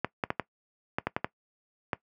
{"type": "clicks", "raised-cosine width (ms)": 0.5, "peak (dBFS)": -12, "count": 9, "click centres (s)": [0.046, 0.238, 0.304, 0.397, 0.985, 1.07, 1.165, 1.245, 1.932], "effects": ["noise-tail reverb RT60 0.1 s tail -20 dB re dry", "high-pass 100 Hz 12 dB/octave"]}